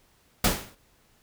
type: noise with exponential decay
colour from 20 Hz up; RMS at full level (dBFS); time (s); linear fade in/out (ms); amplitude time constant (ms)
pink; -18; 0.44-0.75; 5; 67
effects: pink hiss -63 dBFS RMS until 1.22 s